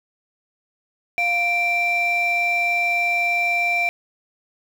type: tone pair together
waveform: sine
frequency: 699.3 / 2352 Hz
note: F5 / D7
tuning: +2 / +2 cents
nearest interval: octave + major sixth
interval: 2100 cents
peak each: -22 / -17 dBFS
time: 1.18-3.89 s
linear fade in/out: 0 ms
effects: tanh soft clip ceiling -14 dBFS + 7-bit